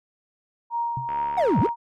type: tone with tremolo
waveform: sine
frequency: 938 Hz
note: A#5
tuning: 11 cents sharp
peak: -22 dBFS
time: 0.7-1.76 s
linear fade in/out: 50 ms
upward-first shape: triangle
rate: 2.4 Hz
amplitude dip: 55%
type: tone with exponential decay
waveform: sine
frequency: 130 Hz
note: C3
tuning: 11 cents flat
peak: -25 dBFS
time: 0.97-1.16 s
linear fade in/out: 2 ms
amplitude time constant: 40 ms
type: click train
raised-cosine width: 0.5 ms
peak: -23 dBFS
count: 44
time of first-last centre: 1.09-1.689 s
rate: 71.8 Hz
type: linear two-way sweep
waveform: triangle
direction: down then up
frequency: 780 to 90.7 to 504 Hz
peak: -16 dBFS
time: 1.37-1.67 s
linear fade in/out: 10 ms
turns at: 1.6 s
effects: none